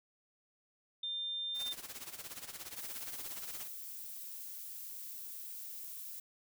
sine tone, 3600 Hz, A7, 39 cents sharp, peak -36 dBFS, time 1.03-1.73 s, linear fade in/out 5 ms
white noise with tremolo, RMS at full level -44 dBFS, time 1.54-3.69 s, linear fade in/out 50 ms, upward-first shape sine, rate 17 Hz, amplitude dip 75%
violet noise, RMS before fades -46 dBFS, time 2.76-6.2 s, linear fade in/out 5 ms
effects none

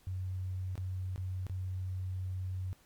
sine tone with dropouts, 92.9 Hz, F#2, 7 cents sharp, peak -34 dBFS, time 0.07-2.73 s, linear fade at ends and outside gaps 0 ms, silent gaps 0.755-0.778 / 1.16-1.178 / 1.467-1.497 s, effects pink hiss -65 dBFS RMS until 2.85 s + MP3 96 kbps

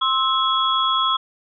sine tone cluster, 1055 / 1308 / 3343 Hz, C6 / E6 / G#7, +14 / -14 / +11 cents, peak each -21 dBFS, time 0.01-1.17 s, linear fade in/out 10 ms, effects none

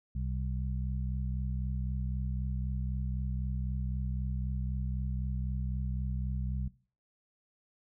harmonic tone, 63.9 Hz, C2, 40 cents flat, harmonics 1 / 2 / 3, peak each -33 / -37 / -42 dBFS, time 0.15-6.68 s, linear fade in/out 5 ms, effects noise-tail reverb RT60 0.4 s tail -19 dB re dry

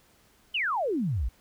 sine exponential sweep, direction down, 3148 to 49.27 Hz, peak -25 dBFS, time 0.54-1.29 s, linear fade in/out 10 ms, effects pink hiss -62 dBFS RMS until 1.4 s

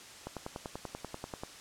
click train, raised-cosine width 1 ms, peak -24 dBFS, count 13, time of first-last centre 0.27-1.435 s, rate 10.3 Hz, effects white hiss -50 dBFS RMS until 1.6 s + low-pass 8000 Hz 12 dB/octave

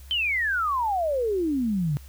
sine exponential sweep, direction down, 3136 to 137.3 Hz, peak -22 dBFS, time 0.11-1.97 s, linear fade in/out 0 ms, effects added 67 Hz sine -42 dBFS peak until 2.08 s + white hiss -54 dBFS RMS until 2.08 s

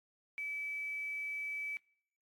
sine tone with quantisation, 2300 Hz, D7, 37 cents flat, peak -37 dBFS, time 0.38-1.77 s, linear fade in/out 0 ms, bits 10, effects noise-tail reverb RT60 0.7 s tail -26 dB re dry + AAC 64 kbps

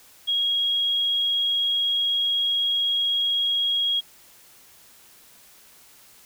sine tone, 3292 Hz, G#7, 16 cents flat, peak -20 dBFS, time 0.27-4.01 s, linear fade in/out 20 ms, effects white hiss -52 dBFS RMS until 6.25 s

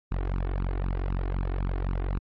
sawtooth tone with flanger, 45.81 Hz, F#1, 17 cents flat, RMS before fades -28 dBFS, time 0.11-2.19 s, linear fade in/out 10 ms, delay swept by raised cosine 0.73 to 2.83 ms, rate 3.9 Hz, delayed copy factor +1, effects low-pass 2000 Hz 12 dB/octave + MP3 32 kbps

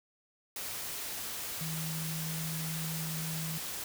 sine tone in noise, 160.3 Hz, E3, 48 cents flat, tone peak -36 dBFS, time 1.61-3.58 s, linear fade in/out 2 ms, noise white, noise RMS -39 dBFS, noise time 0.56-3.84 s, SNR 0 dB, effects none

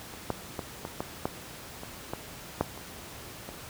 clicks, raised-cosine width 1 ms, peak -29 / -13 / -18 / -20 / -16 / -13 / -25 / -17 / -10 / -28 / -25 dBFS, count 11, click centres 0.138 / 0.303 / 0.592 / 0.851 / 1.005 / 1.255 / 1.834 / 2.135 / 2.61 / 2.776 / 3.49 s, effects pink hiss -44 dBFS RMS until 3.69 s + high-pass 60 Hz 12 dB/octave

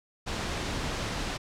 pink noise, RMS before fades -32 dBFS, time 0.26-1.38 s, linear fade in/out 20 ms, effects low-pass 6000 Hz 12 dB/octave

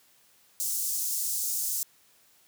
pink high-pass noise, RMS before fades -30 dBFS, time 0.6-1.83 s, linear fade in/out 0 ms, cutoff 6400 Hz, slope 24 dB/octave, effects white hiss -62 dBFS RMS until 2.47 s + high-pass 80 Hz 12 dB/octave

